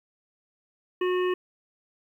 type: harmonic tone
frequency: 364.1 Hz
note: F#4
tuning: 28 cents flat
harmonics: 1 / 3 / 5 / 7 / 8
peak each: -23 / -33 / -37 / -40 / -41 dBFS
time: 1.01-1.34 s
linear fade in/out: 5 ms
effects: 10-bit